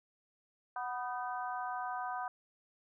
harmonic tone with a mistuned harmonic, 246.9 Hz, B3, in tune, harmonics 3 / 4 / 5 / 6, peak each -39 / -41 / -43 / -45 dBFS, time 0.76-2.28 s, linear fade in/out 2 ms, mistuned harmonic 6, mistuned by +57 cents, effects none

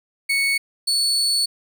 35% pulse tone pair in turn, 2217 / 4434 Hz, C#7 / C#8, 0 / 0 cents, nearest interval octave, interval 1200 cents, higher second, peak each -16 / -16 dBFS, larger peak neither, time 0.29-0.58 / 0.87-1.46 s, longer second, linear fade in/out 10 ms, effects none

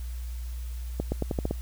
accelerating click train, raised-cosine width 2 ms, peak -14 dBFS, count 7, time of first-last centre 1-1.51 s, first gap 120 ms, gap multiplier 0.86, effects added 60 Hz sine -32 dBFS peak until 1.61 s + white hiss -52 dBFS RMS until 1.61 s

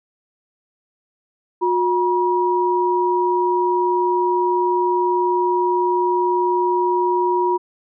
sine tone pair together, 360 / 960.4 Hz, F#4 / B5, -47 / -49 cents, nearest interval octave + perfect fourth, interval 1698 cents, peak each -18 dBFS, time 1.61-7.58 s, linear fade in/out 20 ms, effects none

